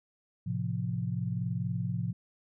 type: chord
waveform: sine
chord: F major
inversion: first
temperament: equal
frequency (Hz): 110 / 130.81 / 174.61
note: A2 / C3 / F3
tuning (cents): 0 / 0 / 0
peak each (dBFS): -34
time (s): 0.46-2.13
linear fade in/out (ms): 10
effects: none